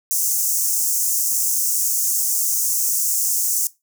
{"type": "high-pass noise", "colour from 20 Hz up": "pink", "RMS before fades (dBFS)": -20, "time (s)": [0.11, 3.67], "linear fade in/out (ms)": 0, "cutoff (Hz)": 6000, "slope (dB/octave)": 48, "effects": ["noise-tail reverb RT60 0.2 s tail -18 dB re dry"]}